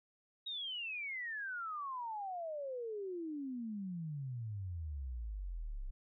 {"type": "exponential sweep", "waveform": "sine", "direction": "down", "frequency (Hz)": [3824, 30.89], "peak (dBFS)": -39, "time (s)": [0.46, 5.91], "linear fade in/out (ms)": 10, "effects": []}